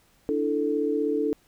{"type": "chord", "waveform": "sine", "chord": "D suspended second", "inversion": "none", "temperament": "equal", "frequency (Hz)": [293.7, 329.6, 440], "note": ["D4", "E4", "A4"], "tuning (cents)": [0, 0, 0], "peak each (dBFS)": [-27, -30, -25], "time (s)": [0.29, 1.33], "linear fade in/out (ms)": 0, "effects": ["pink hiss -62 dBFS RMS until 1.47 s"]}